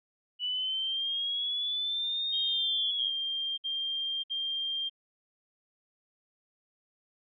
sine linear two-way sweep, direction up then down, 2948 to 3729 to 3241 Hz, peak -29 dBFS, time 0.39-3.12 s, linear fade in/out 50 ms, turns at 2.39 s
sine tone bursts, 3188 Hz, G7, 28 cents sharp, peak -30 dBFS, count 4, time 2.32-4.897 s, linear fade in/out 20 ms, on 600 ms, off 59 ms
effects none

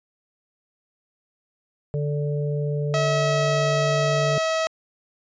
harmonic tone, 146.4 Hz, D3, 5 cents flat, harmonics 1 / 3 / 4, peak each -23 / -29 / -34 dBFS, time 1.94-4.38 s, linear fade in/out 0 ms
sawtooth tone, 644 Hz, E5, 41 cents flat, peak -17 dBFS, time 2.94-4.67 s, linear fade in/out 0 ms
effects resampled to 16000 Hz

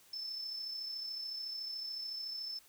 sine tone with amplitude modulation, 5274 Hz, E8, in tune, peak -37 dBFS, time 0.13-2.59 s, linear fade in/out 5 ms, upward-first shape sine, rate 33.8 Hz, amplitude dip 40%, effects white hiss -63 dBFS RMS until 2.68 s

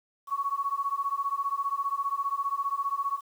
sine beating tone pair, 1108.7 / 1123.7 Hz, C#6 / C#6, 0 / +23 cents, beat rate 15 Hz, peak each -30 dBFS, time 0.27-3.21 s, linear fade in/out 50 ms, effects 9-bit

